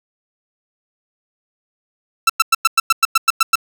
sawtooth tone bursts, 1334 Hz, E6, 20 cents sharp, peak -5 dBFS, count 11, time 2.27-3.556 s, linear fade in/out 5 ms, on 26 ms, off 100 ms, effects none

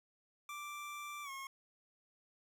25% pulse tone with pitch glide, 1174.7 to 1083.4 Hz, D6 to C#6, 0 to -40 cents, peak -40 dBFS, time 0.49-1.47 s, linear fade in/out 2 ms, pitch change -140 cents, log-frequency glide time 1.23-1.3 s, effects none

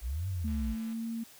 sine linear two-way sweep, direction up then down, 51.4 to 98 to 51.4 Hz, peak -31 dBFS, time 0.01-0.76 s, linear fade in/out 50 ms, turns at 0.28 s
sine tone with pitch glide, 220 to 228.7 Hz, A3 to A#3, 0 to -33 cents, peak -33 dBFS, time 0.44-1.24 s, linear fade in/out 10 ms, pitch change +67 cents, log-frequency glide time 0.63-1.07 s
click train, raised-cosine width 0.3 ms, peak -40 dBFS, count 77, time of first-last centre 0.48-0.93 s, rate 169 Hz
effects white hiss -55 dBFS RMS until 1.39 s

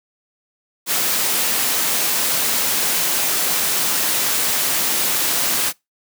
white noise, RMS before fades -19 dBFS, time 0.86-5.73 s, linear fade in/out 50 ms, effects noise-tail reverb RT60 0.2 s tail -24 dB re dry + high-pass 150 Hz 12 dB/octave

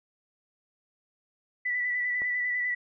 sine tone with vibrato, 1973 Hz, B6, 2 cents flat, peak -26 dBFS, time 1.65-2.75 s, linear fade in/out 10 ms, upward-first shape square, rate 10 Hz, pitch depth 20 cents each way
click, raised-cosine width 1 ms, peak -29 dBFS, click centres 2.219 s
effects none

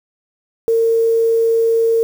sine tone with quantisation, 455.9 Hz, A#4, 39 cents flat, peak -11 dBFS, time 0.68-2.03 s, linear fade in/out 0 ms, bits 6, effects none

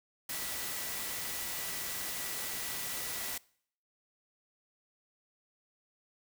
sine tone in noise, 1960 Hz, B6, 14 cents flat, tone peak -49 dBFS, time 0.29-3.38 s, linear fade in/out 5 ms, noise white, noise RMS -38 dBFS, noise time 0.29-3.38 s, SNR -14 dB, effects noise-tail reverb RT60 0.6 s tail -23 dB re dry

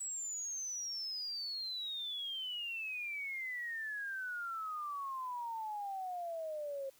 sine exponential sweep, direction down, 7902 to 534 Hz, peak -38 dBFS, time 0-6.9 s, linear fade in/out 10 ms, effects white hiss -66 dBFS RMS until 6.99 s

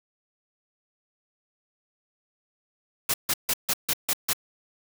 white noise bursts, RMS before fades -24 dBFS, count 7, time 3.09-4.333 s, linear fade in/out 5 ms, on 49 ms, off 150 ms, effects none

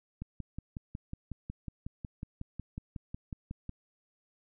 click train, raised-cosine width 5 ms, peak -26 dBFS, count 20, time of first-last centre 0.22-3.693 s, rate 5.47 Hz, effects none

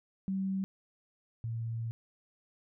sine tone pair in turn, 192.1 / 114.51 Hz, G3 / A#2, -35 / -30 cents, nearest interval major sixth, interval 895 cents, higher first, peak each -30 / -33 dBFS, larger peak first, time 0.28-0.64 / 1.44-1.91 s, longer second, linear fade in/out 0 ms, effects none

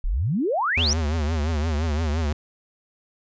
sine exponential sweep, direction up, 30.23 to 6100 Hz, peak -20 dBFS, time 0.04-0.93 s, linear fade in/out 0 ms
square tone with vibrato, 77.78 Hz, D#2, in tune, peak -22 dBFS, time 0.77-2.33 s, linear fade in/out 5 ms, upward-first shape triangle, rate 5.8 Hz, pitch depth 150 cents each way
effects resampled to 16000 Hz

